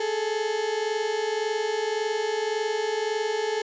35% pulse tone pair together, 418.6 / 440.4 Hz, G#4 / A4, +14 / +2 cents, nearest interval minor second, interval 88 cents, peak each -27 / -25 dBFS, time 0-3.62 s, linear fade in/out 5 ms, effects resampled to 16000 Hz

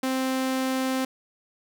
sawtooth tone, 261.6 Hz, C4, in tune, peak -20 dBFS, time 0.03-1.05 s, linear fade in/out 5 ms, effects none

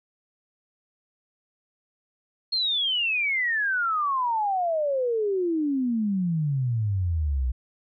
sine exponential sweep, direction down, 4300 to 60 Hz, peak -22 dBFS, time 2.52-7.52 s, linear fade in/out 10 ms, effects none

